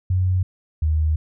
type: tone pair in turn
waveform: sine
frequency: 92.2 / 77.77 Hz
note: F#2 / D#2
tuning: -6 / 0 cents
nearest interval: minor third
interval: 294 cents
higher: first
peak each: -16 dBFS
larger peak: neither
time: 0.1-0.43 / 0.82-1.16 s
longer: second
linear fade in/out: 5 ms
effects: none